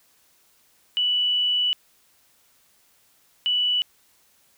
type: tone bursts at uneven times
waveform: sine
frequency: 2960 Hz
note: F#7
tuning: in tune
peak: -19 dBFS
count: 2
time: 0.97-1.73 / 3.46-3.82 s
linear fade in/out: 0 ms
effects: white hiss -61 dBFS RMS until 4.57 s